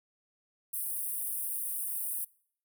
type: high-pass noise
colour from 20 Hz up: pink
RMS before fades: -35 dBFS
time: 0.73-2.25 s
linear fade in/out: 10 ms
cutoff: 9000 Hz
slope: 96 dB/octave
effects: noise-tail reverb RT60 0.6 s tail -24 dB re dry